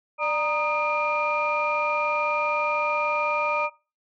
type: tone cluster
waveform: sine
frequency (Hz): 594 / 936 / 1239 / 2400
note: D5 / A#5 / D#6 / D7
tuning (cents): +20 / +7 / -8 / +37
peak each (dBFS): -27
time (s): 0.18-3.7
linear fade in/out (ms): 50
effects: noise-tail reverb RT60 0.3 s tail -18 dB re dry + tanh soft clip ceiling -14 dBFS